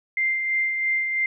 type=tone with tremolo; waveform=sine; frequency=2093 Hz; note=C7; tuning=in tune; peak=-19 dBFS; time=0.17-1.26 s; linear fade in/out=2 ms; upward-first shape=sine; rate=3 Hz; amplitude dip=40%; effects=none